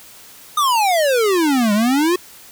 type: exponential two-way sweep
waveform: square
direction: down then up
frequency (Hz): 1244.5 to 200.9 to 370.2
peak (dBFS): -14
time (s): 0.57-2.16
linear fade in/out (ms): 5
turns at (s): 1.73
effects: white hiss -42 dBFS RMS until 2.51 s